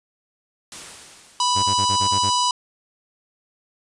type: noise with exponential decay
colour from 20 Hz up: white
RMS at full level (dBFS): -34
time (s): 0.72-2.38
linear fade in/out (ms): 1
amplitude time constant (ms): 360
type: harmonic tone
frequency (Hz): 987.8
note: B5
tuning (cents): 0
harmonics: 1 / 3 / 4 / 5 / 6 / 7 / 8 / 9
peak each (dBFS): -19 / -27 / -28 / -26 / -30 / -33 / -34 / -34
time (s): 1.4-2.51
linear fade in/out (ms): 2
type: tone bursts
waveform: sawtooth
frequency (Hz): 98.6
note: G2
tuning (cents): +11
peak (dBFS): -22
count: 7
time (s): 1.55-2.305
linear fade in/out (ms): 20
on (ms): 83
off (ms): 29
effects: resampled to 22050 Hz